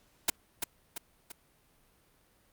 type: noise with echo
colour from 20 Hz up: white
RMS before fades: -25 dBFS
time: 0.28-0.3 s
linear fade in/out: 5 ms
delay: 340 ms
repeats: 3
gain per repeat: -6 dB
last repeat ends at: 1.32 s
effects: pink hiss -67 dBFS RMS until 2.52 s + Opus 48 kbps